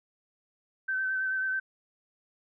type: tone with vibrato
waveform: sine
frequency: 1538 Hz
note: G6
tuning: 33 cents flat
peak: -27 dBFS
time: 0.88-1.6 s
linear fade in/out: 10 ms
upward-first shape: sine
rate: 9.2 Hz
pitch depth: 21 cents each way
effects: none